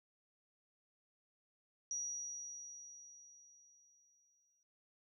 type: tone with exponential decay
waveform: sine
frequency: 5780 Hz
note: F#8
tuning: 41 cents flat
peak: -37 dBFS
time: 1.91-4.63 s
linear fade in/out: 1 ms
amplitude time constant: 590 ms
effects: none